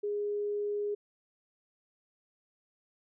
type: tone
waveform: sine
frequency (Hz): 412.6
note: G#4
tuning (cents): -11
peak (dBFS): -30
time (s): 0.03-0.95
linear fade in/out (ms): 10
effects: none